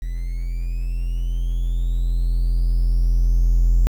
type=tone with level ramp; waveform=triangle; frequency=42.53 Hz; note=F1; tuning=45 cents flat; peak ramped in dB=-21 to -9 dBFS; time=0.02-3.87 s; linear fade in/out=0 ms; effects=tanh soft clip ceiling -6 dBFS + 8-bit